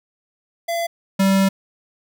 square tone pair in turn, 678 / 193.81 Hz, E5 / G3, +49 / -19 cents, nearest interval octave + minor seventh, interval 2168 cents, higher first, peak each -21 / -14 dBFS, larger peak second, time 0.68-0.87 / 1.19-1.49 s, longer second, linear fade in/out 10 ms, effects none

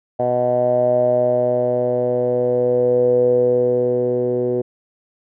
10% pulse tone with low-pass filter sweep, 123.47 Hz, B2, in tune, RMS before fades -17 dBFS, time 0.19-4.62 s, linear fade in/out 10 ms, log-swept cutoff 670 to 430 Hz, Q 9, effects none

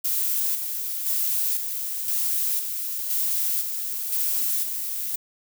violet noise with tremolo, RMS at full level -24 dBFS, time 0.04-5.16 s, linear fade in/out 10 ms, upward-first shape square, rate 0.98 Hz, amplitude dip 45%, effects none

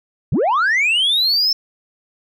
sine linear sweep, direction up, 86.5 to 5350 Hz, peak -11 dBFS, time 0.32-1.53 s, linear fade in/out 5 ms, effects tanh soft clip ceiling -12 dBFS

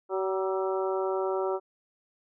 harmonic tone with a mistuned harmonic, 190 Hz, F#3, 46 cents sharp, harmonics 2 / 3 / 4 / 5 / 6 / 7, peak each -28 / -33 / -36 / -37 / -41 / -39 dBFS, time 0.09-1.6 s, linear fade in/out 50 ms, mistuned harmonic 6, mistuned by +53 cents, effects none

